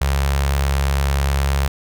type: tone with notch filter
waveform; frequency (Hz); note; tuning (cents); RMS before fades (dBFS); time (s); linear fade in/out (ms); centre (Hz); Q
sawtooth; 69.3; C#2; 0; -18; 0.01-1.68; 5; 280; 0.57
effects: none